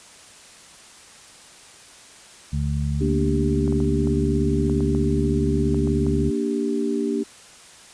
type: harmonic tone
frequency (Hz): 72.1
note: D2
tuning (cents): -31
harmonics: 1 / 2 / 3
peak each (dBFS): -24 / -24 / -30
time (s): 2.52-6.31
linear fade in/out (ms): 20
type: chord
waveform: sine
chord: G minor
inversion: first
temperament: equal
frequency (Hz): 233.1 / 293.7 / 392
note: Bb3 / D4 / G4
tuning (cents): 0 / 0 / 0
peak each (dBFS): -25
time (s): 3-7.24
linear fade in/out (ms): 20
type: clicks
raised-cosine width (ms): 1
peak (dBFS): -23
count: 10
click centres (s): 3.678 / 3.725 / 3.803 / 4.073 / 4.697 / 4.806 / 4.949 / 5.745 / 5.874 / 6.066
effects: white hiss -46 dBFS RMS until 7.93 s + resampled to 22050 Hz